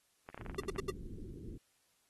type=clicks; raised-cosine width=0.5 ms; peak=-32 dBFS; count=11; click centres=0.289 / 0.345 / 0.377 / 0.412 / 0.463 / 0.497 / 0.546 / 0.635 / 0.696 / 0.761 / 0.794 s
type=low-pass noise; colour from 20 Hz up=pink; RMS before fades=-46 dBFS; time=0.39-1.58 s; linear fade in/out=10 ms; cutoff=400 Hz; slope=48 dB/octave
type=tone bursts; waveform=square; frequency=392 Hz; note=G4; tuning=in tune; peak=-34 dBFS; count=4; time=0.58-0.903 s; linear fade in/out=5 ms; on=23 ms; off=77 ms
effects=white hiss -74 dBFS RMS until 2.09 s + AAC 32 kbps